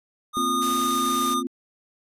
square tone with pitch glide, 1226 to 1214.7 Hz, D#6 to D#6, -26 to -42 cents, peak -23 dBFS, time 0.33-1.43 s, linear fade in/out 50 ms, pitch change -16 cents, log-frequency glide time 0.77-1.27 s
sine chord, Bb suspended second, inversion none, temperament equal, 233.1 / 261.6 / 349.2 Hz, Bb3 / C4 / F4, 0 / 0 / 0 cents, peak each -32 / -28 / -32 dBFS, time 0.37-1.47 s, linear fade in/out 0 ms
white noise, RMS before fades -34 dBFS, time 0.61-1.35 s, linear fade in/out 20 ms
effects resampled to 32000 Hz

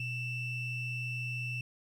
triangle ring-modulated tone, 1393 Hz, F6, 5 cents flat, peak -29 dBFS, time 0-1.61 s, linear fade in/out 2 ms, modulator 1270 Hz, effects 11-bit

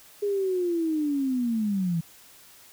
sine linear sweep, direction down, 414 to 160.8 Hz, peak -23 dBFS, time 0.22-2.01 s, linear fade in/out 10 ms, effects white hiss -52 dBFS RMS until 2.72 s

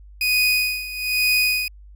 30% pulse tone with tremolo, 2489 Hz, D#7, in tune, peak -13 dBFS, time 0.21-1.68 s, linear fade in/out 2 ms, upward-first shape sine, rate 1.1 Hz, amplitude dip 80%, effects added 50 Hz sine -41 dBFS peak until 1.95 s

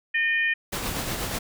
harmonic tone, 610 Hz, D#5, 34 cents flat, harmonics 3 / 4 / 5, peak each -22 / -26 / -36 dBFS, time 0.14-0.54 s, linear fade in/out 10 ms
pink noise with tremolo, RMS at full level -28 dBFS, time 0.72-1.39 s, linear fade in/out 10 ms, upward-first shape triangle, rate 8.3 Hz, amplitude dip 40%
effects none

